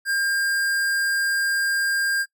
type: tone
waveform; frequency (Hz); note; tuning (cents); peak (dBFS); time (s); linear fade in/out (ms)
square; 1604; G6; +39; -21; 0.05-2.26; 50
effects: noise-tail reverb RT60 0.1 s tail -23 dB re dry